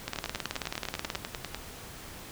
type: two click trains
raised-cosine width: 0.2 ms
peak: -14 / -16 dBFS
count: 21 / 15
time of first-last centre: 0.08-1.155 / 0.16-1.546 s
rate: 18.6 / 10.1 Hz
effects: pink hiss -45 dBFS RMS until 2.31 s